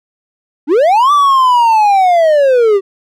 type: linear two-way sweep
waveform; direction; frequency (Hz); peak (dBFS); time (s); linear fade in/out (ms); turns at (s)
triangle; up then down; 261.6 to 1179 to 378.9; -4; 0.67-2.81; 50; 1.12
effects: none